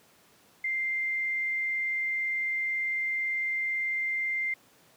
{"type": "tone", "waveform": "sine", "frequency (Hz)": 2094, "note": "C7", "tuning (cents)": 1, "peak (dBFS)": -27, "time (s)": [0.64, 4.54], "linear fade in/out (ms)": 5, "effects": ["pink hiss -60 dBFS RMS until 4.96 s", "high-pass 150 Hz 12 dB/octave"]}